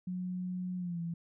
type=tone with pitch glide; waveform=sine; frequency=181.9 to 168.74 Hz; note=F#3 to E3; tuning=-29 to +41 cents; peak=-34 dBFS; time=0.07-1.14 s; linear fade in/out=5 ms; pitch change=-130 cents; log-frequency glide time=0.77-1 s; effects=none